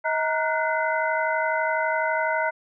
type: tone cluster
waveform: sine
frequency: 635 / 931 / 1445 / 1497 / 2039 Hz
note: D#5 / A#5 / F#6 / F#6 / C7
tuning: +35 / -2 / -41 / +20 / -45 cents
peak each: -26 / -26 / -31 / -29 / -30 dBFS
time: 0.04-2.51 s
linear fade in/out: 20 ms
effects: none